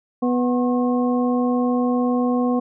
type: harmonic tone with a mistuned harmonic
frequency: 246.9 Hz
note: B3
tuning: in tune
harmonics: 1 / 2 / 3 / 4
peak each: -18 / -24 / -28 / -30 dBFS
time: 0.22-2.6 s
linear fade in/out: 10 ms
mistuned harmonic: 4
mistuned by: +150 cents
effects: none